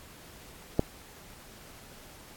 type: click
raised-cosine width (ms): 2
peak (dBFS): -9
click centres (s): 0.794
effects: pink hiss -51 dBFS RMS until 2.36 s + AAC 64 kbps

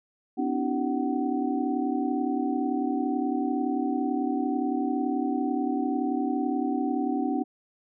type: tone cluster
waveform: sine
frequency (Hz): 252.2 / 290.1 / 321.6 / 382.3 / 750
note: B3 / D4 / E4 / G4 / F#5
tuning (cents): +36 / -21 / -43 / -43 / +23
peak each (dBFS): -29 / -28 / -33 / -35 / -33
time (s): 0.37-7.44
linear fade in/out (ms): 20
effects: none

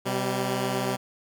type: tone pair together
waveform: 10% pulse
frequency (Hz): 127.3 / 195.09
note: C3 / G3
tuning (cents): -47 / -8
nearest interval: perfect fifth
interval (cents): 739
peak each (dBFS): -20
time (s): 0.05-0.97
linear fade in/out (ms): 20
effects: none

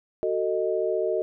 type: chord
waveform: sine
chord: D# diminished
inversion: first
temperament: just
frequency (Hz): 373.4 / 448 / 622.3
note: F#4 / A4 / D#5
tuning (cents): +16 / +31 / 0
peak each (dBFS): -27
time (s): 0.23-1.22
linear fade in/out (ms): 0
effects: none

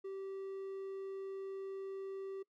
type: tone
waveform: triangle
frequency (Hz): 387.8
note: G4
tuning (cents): -19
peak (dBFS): -39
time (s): 0.04-2.43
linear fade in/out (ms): 10
effects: noise-tail reverb RT60 0.1 s tail -23 dB re dry

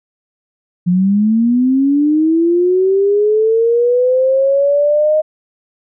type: linear sweep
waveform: sine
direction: up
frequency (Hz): 173.4 to 623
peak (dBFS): -9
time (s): 0.86-5.22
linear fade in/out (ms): 20
effects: none

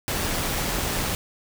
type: noise with amplitude modulation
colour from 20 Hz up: pink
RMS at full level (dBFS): -25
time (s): 0.08-1.15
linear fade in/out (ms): 0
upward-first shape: sine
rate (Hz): 172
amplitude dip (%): 25
effects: none

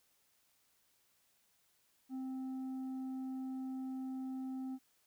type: tone with tanh clipping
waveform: sine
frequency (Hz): 261.6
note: C4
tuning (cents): 0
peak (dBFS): -40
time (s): 2.09-4.79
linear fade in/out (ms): 50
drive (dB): 5
effects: white hiss -74 dBFS RMS until 5.06 s

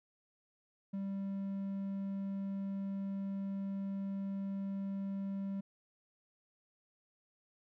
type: tone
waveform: triangle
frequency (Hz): 196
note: G3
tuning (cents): 0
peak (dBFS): -34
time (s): 0.93-5.61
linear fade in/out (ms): 10
effects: none

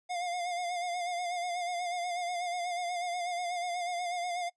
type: tone with vibrato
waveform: square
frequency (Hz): 707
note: F5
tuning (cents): +21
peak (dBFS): -33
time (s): 0.09-4.5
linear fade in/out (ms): 20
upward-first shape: sine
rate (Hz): 8.2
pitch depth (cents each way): 45
effects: noise-tail reverb RT60 0.1 s tail -21 dB re dry + resampled to 22050 Hz

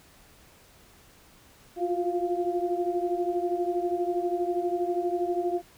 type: tone cluster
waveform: sine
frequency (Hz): 348.1 / 360.5 / 696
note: F4 / F#4 / F5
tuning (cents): -6 / -45 / -6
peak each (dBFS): -29 / -29 / -31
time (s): 1.76-5.62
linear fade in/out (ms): 50
effects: pink hiss -56 dBFS RMS until 5.77 s

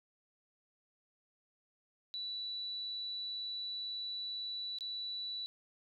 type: tone with dropouts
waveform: sine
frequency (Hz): 3951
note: B7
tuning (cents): 0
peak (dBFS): -38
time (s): 2.14-5.46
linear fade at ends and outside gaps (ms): 0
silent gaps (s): 4.786-4.808
effects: none

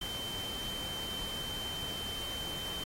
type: tone in noise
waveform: sine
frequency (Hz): 3100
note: G7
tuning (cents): -20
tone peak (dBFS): -38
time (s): 0.01-2.84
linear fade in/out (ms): 5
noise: pink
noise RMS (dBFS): -43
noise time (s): 0.01-2.84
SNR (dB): +2
effects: AAC 48 kbps

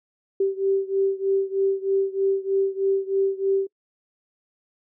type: beating tone pair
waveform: sine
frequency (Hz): 388.3 / 391.5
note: G4 / G4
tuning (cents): -16 / -2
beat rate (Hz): 3.2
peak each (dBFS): -22 / -24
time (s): 0.4-3.67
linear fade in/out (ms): 5
effects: noise-tail reverb RT60 0.1 s tail -24 dB re dry

